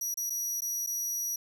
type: tone with dropouts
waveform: sawtooth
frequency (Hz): 5800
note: F#8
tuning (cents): -35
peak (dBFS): -28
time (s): 0.01-1.36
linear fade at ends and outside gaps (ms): 5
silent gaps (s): 0.142-0.172 / 0.298-0.303 / 0.607-0.619 / 0.864-0.871
effects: none